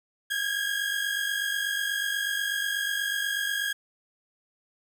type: tone pair together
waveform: 30% pulse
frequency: 1613 / 1661.2 Hz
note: G6 / G#6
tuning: +49 / 0 cents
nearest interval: minor second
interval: 51 cents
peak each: -27 dBFS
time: 0.3-3.73 s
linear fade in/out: 10 ms
effects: none